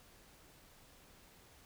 silence, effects pink hiss -62 dBFS RMS until 1.65 s

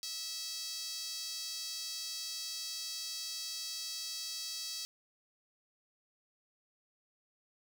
sawtooth tone with high-pass filter, 652 Hz, E5, 19 cents flat, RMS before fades -41 dBFS, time 0.03-4.85 s, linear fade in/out 0 ms, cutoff 4700 Hz, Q 3.3, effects none

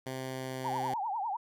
10% pulse tone with pitch glide, 130.8 to 129.97 Hz, C3 to C3, 0 to -11 cents, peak -28 dBFS, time 0.06-0.94 s, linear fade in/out 5 ms, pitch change -11 cents, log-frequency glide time 0.3-0.71 s
sine tone with vibrato, 849 Hz, G#5, 38 cents sharp, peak -31 dBFS, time 0.64-1.37 s, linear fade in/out 10 ms, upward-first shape triangle, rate 10 Hz, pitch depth 240 cents each way
effects none

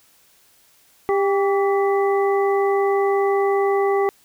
harmonic tone with a mistuned harmonic, 397.1 Hz, G4, 22 cents sharp, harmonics 1 / 2 / 3 / 5, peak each -17 / -23 / -27 / -31 dBFS, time 1.09-4.09 s, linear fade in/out 0 ms, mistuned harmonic 3, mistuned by -63 cents, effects white hiss -56 dBFS RMS until 4.24 s

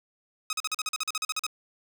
10% pulse tone bursts, 1267 Hz, D#6, 31 cents sharp, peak -19 dBFS, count 14, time 0.5-1.466 s, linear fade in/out 2 ms, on 30 ms, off 42 ms, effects none

